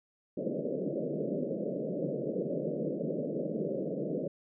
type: band-pass noise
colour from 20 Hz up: white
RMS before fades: -34 dBFS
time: 0.37-4.28 s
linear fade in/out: 5 ms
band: 140 to 600 Hz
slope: 96 dB/octave
effects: none